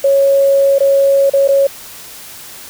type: tone with dropouts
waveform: sine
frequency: 552 Hz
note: C#5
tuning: 7 cents flat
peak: -7 dBFS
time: 0.04-1.67 s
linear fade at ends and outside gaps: 5 ms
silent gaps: 0.785-0.804 / 1.298-1.335 / 1.477-1.487 s
effects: white hiss -33 dBFS RMS until 2.69 s